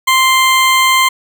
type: tone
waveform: 20% pulse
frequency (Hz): 1046.5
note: C6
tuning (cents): 0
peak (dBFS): -3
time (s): 0.07-1.09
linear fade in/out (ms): 10
effects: none